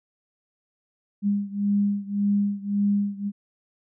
sine beating tone pair, 202 / 203.8 Hz, G#3 / G#3, -48 / -32 cents, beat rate 1.8 Hz, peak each -23 / -25 dBFS, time 1.22-3.32 s, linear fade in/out 50 ms, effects none

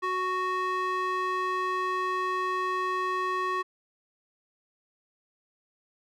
square tone with band-pass filter, 370 Hz, F#4, in tune, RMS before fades -29 dBFS, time 0.02-3.63 s, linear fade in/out 20 ms, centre 1300 Hz, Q 2.1, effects none

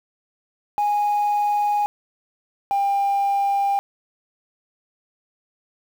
sine tone pair in turn, 827 / 797.5 Hz, G#5 / G5, -8 / +30 cents, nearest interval minor second, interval 62 cents, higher first, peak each -16 dBFS, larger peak neither, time 0.78-1.86 / 2.71-3.79 s, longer neither, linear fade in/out 0 ms, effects tanh soft clip ceiling -14 dBFS + 7-bit

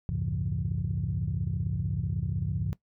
sine tone cluster, 70 / 91 / 106.8 / 137.2 / 169 Hz, C#2 / F#2 / G#2 / C#3 / E3, +18 / -28 / +49 / -17 / +43 cents, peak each -37 / -33 / -33 / -32 / -34 dBFS, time 0.09-2.73 s, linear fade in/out 0 ms, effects noise-tail reverb RT60 0.1 s tail -19 dB re dry + tanh soft clip ceiling -19 dBFS

